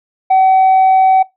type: tone with tanh clipping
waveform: sine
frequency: 759 Hz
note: F#5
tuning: 44 cents sharp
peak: -7 dBFS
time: 0.3-1.23 s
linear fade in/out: 10 ms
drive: 1 dB
effects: noise-tail reverb RT60 0.2 s tail -21 dB re dry